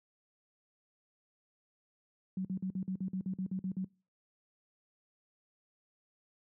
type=tone bursts; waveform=sine; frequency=187.5 Hz; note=F#3; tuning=23 cents sharp; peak=-32 dBFS; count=12; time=2.37-3.845 s; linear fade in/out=2 ms; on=78 ms; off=49 ms; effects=noise-tail reverb RT60 0.4 s tail -26 dB re dry + high-pass 100 Hz 12 dB/octave